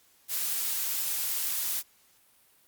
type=noise; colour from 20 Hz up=blue; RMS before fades=-30 dBFS; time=0.28-1.83 s; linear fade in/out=50 ms; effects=white hiss -63 dBFS RMS until 2.67 s + Opus 48 kbps